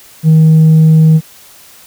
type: tone with tanh clipping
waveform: triangle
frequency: 158.4 Hz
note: D#3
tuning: 31 cents sharp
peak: -3 dBFS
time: 0.23-1.21 s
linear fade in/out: 50 ms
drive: 6 dB
effects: white hiss -39 dBFS RMS until 1.86 s

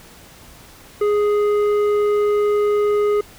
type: tone with tanh clipping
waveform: triangle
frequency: 415.3 Hz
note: G#4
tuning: in tune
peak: -16 dBFS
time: 1.01-3.21 s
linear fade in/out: 5 ms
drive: 13 dB
effects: pink hiss -44 dBFS RMS until 3.38 s

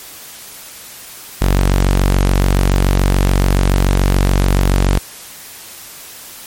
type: tone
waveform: sawtooth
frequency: 47 Hz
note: F#1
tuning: 28 cents sharp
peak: -6 dBFS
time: 1.41-4.99 s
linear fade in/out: 10 ms
effects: white hiss -34 dBFS RMS until 6.46 s + MP3 64 kbps

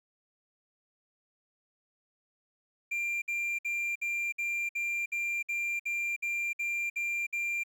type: tone bursts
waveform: triangle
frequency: 2381 Hz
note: D7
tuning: 23 cents sharp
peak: -28 dBFS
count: 13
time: 2.91-7.636 s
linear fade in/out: 10 ms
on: 310 ms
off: 58 ms
effects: 11-bit

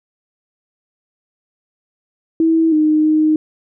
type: tone with pitch steps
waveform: sine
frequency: 324.9 / 307.7 / 309.7 Hz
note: E4 / D#4 / D#4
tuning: -25 / -19 / -8 cents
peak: -10 dBFS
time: 2.4-3.36 s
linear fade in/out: 2 ms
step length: 320 ms
effects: none

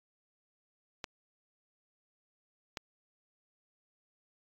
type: clicks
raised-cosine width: 0.2 ms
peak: -20 dBFS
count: 2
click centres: 1.042 / 2.772 s
effects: AAC 48 kbps

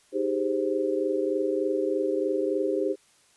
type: chord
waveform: sine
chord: Ab major seventh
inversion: second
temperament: equal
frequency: 311.1 / 392 / 415.3 / 523.3 Hz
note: Eb4 / G4 / Ab4 / C5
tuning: 0 / 0 / 0 / 0 cents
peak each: -30 / -27 / -32 / -29 dBFS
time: 0.12-2.96 s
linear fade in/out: 50 ms
effects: white hiss -61 dBFS RMS until 3.36 s + resampled to 24000 Hz

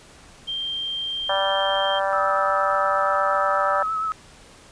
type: tone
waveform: sine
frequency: 3172 Hz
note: G7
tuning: 20 cents sharp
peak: -25 dBFS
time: 0.47-2 s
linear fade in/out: 20 ms
type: harmonic tone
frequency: 194.9 Hz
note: G3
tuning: 10 cents flat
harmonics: 3 / 4 / 5 / 6 / 7 / 8 / 9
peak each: -24 / -26 / -28 / -30 / -31 / -32 / -33 dBFS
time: 1.29-3.83 s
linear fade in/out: 5 ms
type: tone with vibrato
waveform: sine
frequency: 1294 Hz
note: E6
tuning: 32 cents flat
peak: -22 dBFS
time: 2.13-4.12 s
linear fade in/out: 0 ms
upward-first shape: triangle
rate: 8.5 Hz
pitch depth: 36 cents each way
effects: pink hiss -48 dBFS RMS until 4.71 s + resampled to 22050 Hz

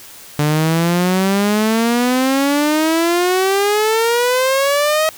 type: exponential sweep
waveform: sawtooth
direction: up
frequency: 146.83 to 637 Hz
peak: -9 dBFS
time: 0.39-5.09 s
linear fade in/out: 0 ms
effects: white hiss -38 dBFS RMS until 5.17 s

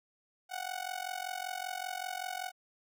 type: tone with amplitude modulation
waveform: sawtooth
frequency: 740 Hz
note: F#5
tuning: in tune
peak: -29 dBFS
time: 0.49-2.52 s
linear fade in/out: 50 ms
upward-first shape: sine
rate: 45.2 Hz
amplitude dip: 90%
effects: none

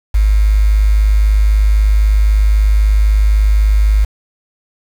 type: tone with quantisation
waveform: sine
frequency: 51.91 Hz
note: G#1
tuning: in tune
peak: -7 dBFS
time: 0.14-4.05 s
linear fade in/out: 10 ms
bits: 5
effects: none

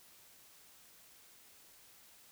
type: silence
effects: white hiss -61 dBFS RMS until 2.31 s

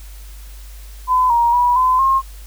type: tone with pitch steps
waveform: sine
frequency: 1012 / 942 / 975 / 1020 / 1070 Hz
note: B5 / A#5 / B5 / C6 / C6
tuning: +42 / +18 / -23 / -44 / +38 cents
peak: -11 dBFS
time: 1.07-2.22 s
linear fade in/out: 50 ms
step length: 230 ms
effects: added 50 Hz sine -33 dBFS peak until 2.46 s + white hiss -45 dBFS RMS until 2.46 s

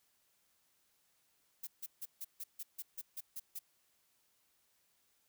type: noise bursts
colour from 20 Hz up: violet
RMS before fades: -43 dBFS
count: 11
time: 1.63-3.592 s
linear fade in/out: 10 ms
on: 42 ms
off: 150 ms
effects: white hiss -75 dBFS RMS until 5.28 s

